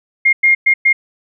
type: tone bursts at uneven times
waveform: sine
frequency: 2129 Hz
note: C7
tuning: 30 cents sharp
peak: -7 dBFS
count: 4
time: 0.25-0.33 / 0.43-0.55 / 0.66-0.74 / 0.85-0.93 s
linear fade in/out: 10 ms
effects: none